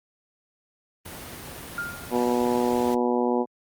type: noise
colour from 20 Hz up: pink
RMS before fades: -38 dBFS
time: 1.05-2.95 s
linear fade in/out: 10 ms
type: tone with exponential decay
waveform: sine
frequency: 1407 Hz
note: F6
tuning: 12 cents sharp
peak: -25 dBFS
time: 1.78-2.29 s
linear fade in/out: 1 ms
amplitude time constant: 110 ms
type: harmonic tone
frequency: 122 Hz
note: B2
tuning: 21 cents flat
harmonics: 2 / 3 / 4 / 5 / 6 / 7 / 8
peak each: -25 / -26 / -27 / -34 / -32 / -31 / -33 dBFS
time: 2.1-3.46 s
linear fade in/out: 50 ms
effects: high-pass 60 Hz 12 dB/octave + Opus 32 kbps